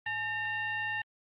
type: tone with frequency modulation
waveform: sine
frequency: 1810 Hz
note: A6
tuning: 48 cents sharp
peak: -31 dBFS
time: 0.06-1.02 s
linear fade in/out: 5 ms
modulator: 961 Hz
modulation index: 0.85
effects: Opus 24 kbps